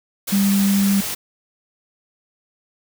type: tone in noise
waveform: sine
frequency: 198.3 Hz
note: G3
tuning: 20 cents sharp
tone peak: -14 dBFS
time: 0.32-1.01 s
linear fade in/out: 10 ms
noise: white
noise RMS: -26 dBFS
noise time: 0.27-1.15 s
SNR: +9 dB
effects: none